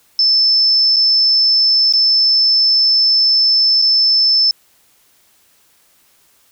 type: tone with dropouts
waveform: sine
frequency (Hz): 5274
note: E8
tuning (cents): 0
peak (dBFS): -9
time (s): 0.19-4.51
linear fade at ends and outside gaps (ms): 1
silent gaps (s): 0.961-0.966 / 1.925-1.936 / 3.817-3.822
effects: white hiss -54 dBFS RMS until 6.51 s